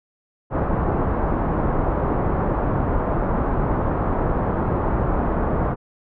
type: low-pass noise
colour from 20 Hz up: pink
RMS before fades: -21 dBFS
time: 0.5-5.76 s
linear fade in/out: 50 ms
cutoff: 1200 Hz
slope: 24 dB/octave
effects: none